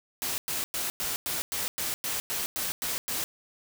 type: noise bursts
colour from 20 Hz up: white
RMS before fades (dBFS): -31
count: 12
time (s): 0.22-3.24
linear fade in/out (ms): 0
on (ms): 160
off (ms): 100
effects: none

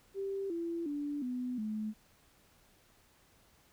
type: tone with pitch steps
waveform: sine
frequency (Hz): 392 / 337.3 / 290.3 / 249.8 / 215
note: G4 / E4 / D4 / B3 / A3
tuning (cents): 0 / +40 / -20 / +20 / -40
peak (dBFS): -34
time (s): 0.14-1.94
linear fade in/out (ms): 50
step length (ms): 360
effects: pink hiss -66 dBFS RMS until 3.72 s

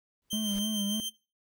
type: noise with exponential growth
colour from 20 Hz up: pink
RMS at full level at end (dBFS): -44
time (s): 0.22-0.59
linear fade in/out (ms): 1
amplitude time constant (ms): 80
type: tone with tremolo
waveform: sawtooth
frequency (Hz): 3136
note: G7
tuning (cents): 0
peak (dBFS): -28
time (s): 0.3-1.1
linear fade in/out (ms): 20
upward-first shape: sine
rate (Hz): 6.7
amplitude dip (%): 40
type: tone with vibrato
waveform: triangle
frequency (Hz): 208.7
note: G#3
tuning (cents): +9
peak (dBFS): -28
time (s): 0.33-1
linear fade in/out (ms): 0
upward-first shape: sine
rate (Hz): 3.4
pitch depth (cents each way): 76
effects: noise-tail reverb RT60 0.3 s tail -19 dB re dry

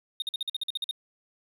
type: tone bursts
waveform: triangle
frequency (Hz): 3699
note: A#7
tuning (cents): -14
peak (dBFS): -26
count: 11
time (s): 0.2-0.911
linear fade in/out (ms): 2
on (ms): 21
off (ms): 48
effects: none

